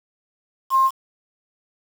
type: tone with quantisation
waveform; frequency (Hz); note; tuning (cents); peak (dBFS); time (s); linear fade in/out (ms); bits
sine; 1062; C6; +25; -13; 0.7-0.91; 50; 6
effects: none